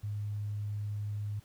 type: tone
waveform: sine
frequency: 103.83 Hz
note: G#2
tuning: in tune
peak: -33 dBFS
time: 0.03-1.4 s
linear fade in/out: 10 ms
effects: pink hiss -63 dBFS RMS until 1.44 s